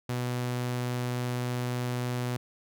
sawtooth tone, 123.47 Hz, B2, in tune, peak -25 dBFS, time 0.09-2.37 s, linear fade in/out 5 ms, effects none

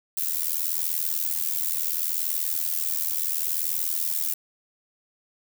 violet noise with amplitude modulation, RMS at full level -23 dBFS, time 0.17-4.34 s, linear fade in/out 5 ms, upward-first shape sine, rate 80.7 Hz, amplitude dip 85%, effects none

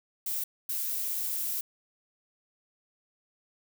violet noise bursts at uneven times, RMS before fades -32 dBFS, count 2, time 0.26-0.44 / 0.69-1.61 s, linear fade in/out 5 ms, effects none

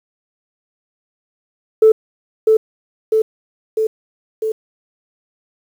sine tone with echo, 438.7 Hz, A4, 5 cents flat, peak -4 dBFS, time 1.82-1.92 s, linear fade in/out 5 ms, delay 650 ms, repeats 4, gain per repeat -3 dB, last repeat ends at 4.52 s, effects tanh soft clip ceiling -1 dBFS + 7-bit

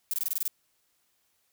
violet noise bursts, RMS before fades -29 dBFS, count 8, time 0.11-0.479 s, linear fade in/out 0 ms, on 26 ms, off 23 ms, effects white hiss -72 dBFS RMS until 1.52 s

